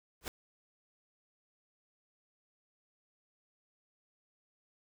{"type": "noise with exponential growth", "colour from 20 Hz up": "pink", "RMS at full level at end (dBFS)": -34, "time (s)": [0.21, 0.28], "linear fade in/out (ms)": 1, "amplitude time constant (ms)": 15, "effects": []}